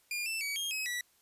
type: tone with pitch steps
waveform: sawtooth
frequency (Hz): 2414 / 2659 / 2269 / 3234 / 2552 / 1951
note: D7 / E7 / C#7 / G#7 / D#7 / B6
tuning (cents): +47 / +14 / +40 / -47 / +43 / -22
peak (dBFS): -30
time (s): 0.11-1.01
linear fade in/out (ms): 2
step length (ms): 150
effects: white hiss -68 dBFS RMS until 1.21 s + resampled to 32000 Hz